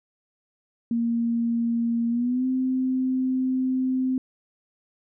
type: tone with pitch glide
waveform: sine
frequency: 233.1 to 258.6 Hz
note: A#3 to C4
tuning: 0 to -20 cents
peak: -21 dBFS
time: 0.91-4.18 s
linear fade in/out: 2 ms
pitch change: +180 cents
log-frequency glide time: 2.09-2.46 s
effects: none